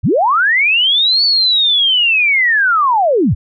sine linear two-way sweep, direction up then down, 58.27 to 4512 to 58.27 Hz, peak -9 dBFS, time 0.03-3.35 s, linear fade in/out 20 ms, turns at 1.24 s, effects none

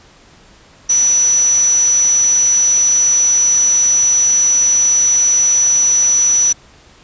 sine tone in noise, 5920 Hz, F#8, in tune, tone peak -9 dBFS, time 0.89-6.53 s, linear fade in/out 10 ms, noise white, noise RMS -26 dBFS, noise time 0.89-6.53 s, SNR +14 dB, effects pink hiss -45 dBFS RMS until 7.03 s + resampled to 16000 Hz

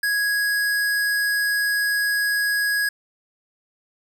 square tone, 1661.2 Hz, G#6, in tune, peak -20 dBFS, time 0.03-2.89 s, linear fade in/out 5 ms, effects none

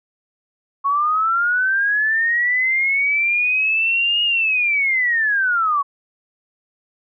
sine linear two-way sweep, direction up then down, 1100 to 2874 to 1100 Hz, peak -15 dBFS, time 0.84-5.83 s, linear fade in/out 20 ms, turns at 4.23 s, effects none

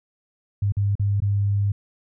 sine tone with dropouts, 100.9 Hz, G#2, 49 cents flat, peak -18 dBFS, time 0.62-1.72 s, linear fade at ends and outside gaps 5 ms, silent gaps 0.722-0.768 / 0.954-0.995 / 1.203-1.22 s, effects none

